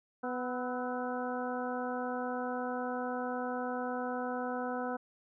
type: harmonic tone with a mistuned harmonic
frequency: 249.1 Hz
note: B3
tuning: 15 cents sharp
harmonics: 1 / 2 / 3 / 4 / 5 / 6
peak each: -38 / -38 / -39 / -44 / -44 / -44 dBFS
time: 0.23-4.97 s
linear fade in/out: 10 ms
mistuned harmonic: 5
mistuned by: +66 cents
effects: none